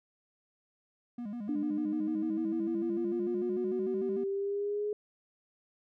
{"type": "tone with vibrato", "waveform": "triangle", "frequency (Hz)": 222, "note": "A3", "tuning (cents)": 16, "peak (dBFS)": -34, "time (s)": [1.18, 4.24], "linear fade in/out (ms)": 5, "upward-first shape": "square", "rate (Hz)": 6.7, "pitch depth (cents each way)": 140}
{"type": "exponential sweep", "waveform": "sine", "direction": "up", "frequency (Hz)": [293, 420], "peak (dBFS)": -30, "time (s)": [1.49, 4.93], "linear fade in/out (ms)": 2}
{"effects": []}